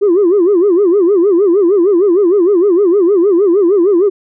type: tone with vibrato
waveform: sine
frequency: 374.4 Hz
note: F#4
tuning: 20 cents sharp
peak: -5 dBFS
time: 0.01-4.1 s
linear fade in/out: 20 ms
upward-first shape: sine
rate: 6.5 Hz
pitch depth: 200 cents each way
effects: tanh soft clip ceiling -4 dBFS